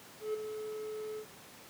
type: tone with ADSR envelope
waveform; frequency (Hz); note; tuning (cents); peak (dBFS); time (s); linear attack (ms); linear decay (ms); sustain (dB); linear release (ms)
triangle; 430.2; A4; -39; -28; 0.2-1.26; 140; 10; -8; 77
effects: pink hiss -53 dBFS RMS until 1.69 s + high-pass 150 Hz 12 dB/octave